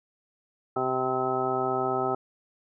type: harmonic tone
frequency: 129.3 Hz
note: C3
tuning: 20 cents flat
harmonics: 1 / 2 / 3 / 4 / 5 / 6 / 7 / 8 / 10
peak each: -39 / -36 / -29 / -39 / -33 / -30 / -40 / -41 / -31 dBFS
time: 0.76-2.15 s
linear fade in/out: 5 ms
effects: none